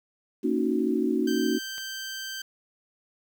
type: chord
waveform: sine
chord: D# minor seventh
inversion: second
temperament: equal with one note detuned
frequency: 231.7 / 277.2 / 311.1 / 370 Hz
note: A#3 / C#4 / D#4 / F#4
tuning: -10 / 0 / 0 / 0 cents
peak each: -28 dBFS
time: 0.43-1.59 s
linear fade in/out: 20 ms
type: tone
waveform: 15% pulse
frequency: 1560 Hz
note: G6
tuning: 9 cents flat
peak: -27 dBFS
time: 1.27-2.42 s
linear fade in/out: 5 ms
type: click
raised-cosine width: 0.2 ms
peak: -26 dBFS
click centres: 1.781 s
effects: 9-bit